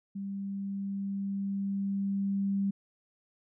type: tone with level ramp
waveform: sine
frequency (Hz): 197.4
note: G3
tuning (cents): +12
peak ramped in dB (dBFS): -34 to -26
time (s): 0.15-2.71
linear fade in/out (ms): 10
effects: none